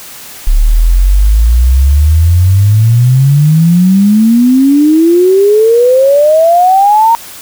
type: exponential sweep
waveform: sine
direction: up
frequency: 34.65 to 933 Hz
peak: -3 dBFS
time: 0.47-7.15 s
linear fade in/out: 0 ms
effects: white hiss -29 dBFS RMS until 7.41 s